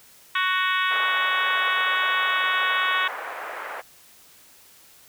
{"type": "harmonic tone", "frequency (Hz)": 371.5, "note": "F#4", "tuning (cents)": 7, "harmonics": [3, 4, 5, 6, 7, 8, 9, 10], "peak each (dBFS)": [-25, -26, -27, -31, -31, -34, -32, -35], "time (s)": [0.35, 3.08], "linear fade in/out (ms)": 5}
{"type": "band-pass noise", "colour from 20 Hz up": "white", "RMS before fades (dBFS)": -34, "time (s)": [0.9, 3.82], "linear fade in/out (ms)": 20, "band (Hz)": [490, 1800], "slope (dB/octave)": 24}
{"effects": ["white hiss -52 dBFS RMS until 5.08 s"]}